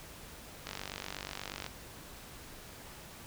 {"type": "click train", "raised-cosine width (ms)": 0.2, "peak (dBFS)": -21, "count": 49, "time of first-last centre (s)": [0.67, 1.664], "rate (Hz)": 48.3, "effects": ["pink hiss -50 dBFS RMS until 3.26 s"]}